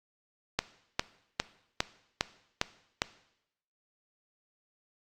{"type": "click train", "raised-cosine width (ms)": 0.2, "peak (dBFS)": -8, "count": 7, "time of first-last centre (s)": [0.59, 3.019], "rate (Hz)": 2.47, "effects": ["noise-tail reverb RT60 0.8 s tail -17 dB re dry", "Opus 48 kbps"]}